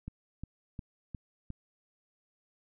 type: click train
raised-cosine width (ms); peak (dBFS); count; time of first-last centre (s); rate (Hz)
5; -27; 5; 0.08-1.503; 2.81
effects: none